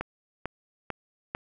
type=click train; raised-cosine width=0.5 ms; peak=-16 dBFS; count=4; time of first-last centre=0.01-1.349 s; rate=2.24 Hz; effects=none